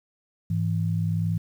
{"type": "tone pair together", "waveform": "sine", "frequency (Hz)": [103.82, 164.81], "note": ["G#2", "E3"], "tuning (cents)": [0, 0], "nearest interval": "minor sixth", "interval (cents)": 800, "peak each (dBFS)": -25, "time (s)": [0.5, 1.38], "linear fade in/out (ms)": 5, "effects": ["9-bit"]}